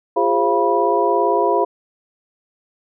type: tone cluster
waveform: sine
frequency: 350.4 / 408.1 / 530 / 688 / 977 Hz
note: F4 / G#4 / C5 / F5 / B5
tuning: +6 / -30 / +22 / -26 / -19 cents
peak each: -22 / -19 / -22 / -20 / -19 dBFS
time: 0.16-1.65 s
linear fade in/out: 10 ms
effects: none